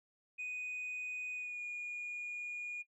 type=tone with pitch glide; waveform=sine; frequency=2489 to 2439 Hz; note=D#7 to D#7; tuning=0 to -35 cents; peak=-37 dBFS; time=0.38-2.83 s; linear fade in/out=20 ms; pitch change=-35 cents; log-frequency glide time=1.33-1.62 s; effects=noise-tail reverb RT60 0.1 s tail -17 dB re dry + tanh soft clip ceiling -37 dBFS